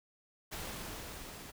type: noise with level ramp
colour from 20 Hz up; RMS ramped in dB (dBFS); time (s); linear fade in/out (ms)
pink; -41 to -49; 0.51-1.52; 20
effects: none